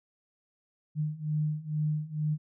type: beating tone pair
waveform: sine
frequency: 151.1 / 153.3 Hz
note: D3 / D#3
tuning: +50 / -25 cents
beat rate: 2.2 Hz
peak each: -32 / -30 dBFS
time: 0.95-2.38 s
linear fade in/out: 50 ms
effects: none